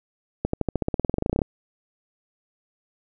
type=accelerating click train; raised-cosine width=2 ms; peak=-9 dBFS; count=20; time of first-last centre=0.45-1.418 s; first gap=84 ms; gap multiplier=0.94; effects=none